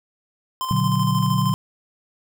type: tone with tremolo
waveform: square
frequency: 1038 Hz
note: C6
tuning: 14 cents flat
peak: -23 dBFS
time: 0.61-1.54 s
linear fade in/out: 0 ms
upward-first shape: square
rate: 13 Hz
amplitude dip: 40%
type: chord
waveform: sine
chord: B minor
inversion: none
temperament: equal with one note detuned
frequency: 120.44 / 146.83 / 185 Hz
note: B2 / D3 / F#3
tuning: -43 / 0 / 0 cents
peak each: -22 dBFS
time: 0.71-1.54 s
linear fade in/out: 0 ms
effects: none